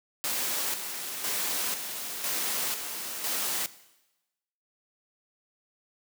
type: noise with tremolo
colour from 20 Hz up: white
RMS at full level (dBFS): -30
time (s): 0.24-3.66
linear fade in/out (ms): 0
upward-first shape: square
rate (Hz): 1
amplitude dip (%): 50
effects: noise-tail reverb RT60 1.0 s tail -17 dB re dry + high-pass 200 Hz 12 dB/octave